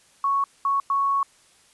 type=tone bursts at uneven times; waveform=sine; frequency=1108.7 Hz; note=C#6; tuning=in tune; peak=-19 dBFS; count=3; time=0.24-0.44 / 0.65-0.8 / 0.9-1.23 s; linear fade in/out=2 ms; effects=white hiss -57 dBFS RMS until 1.73 s + resampled to 24000 Hz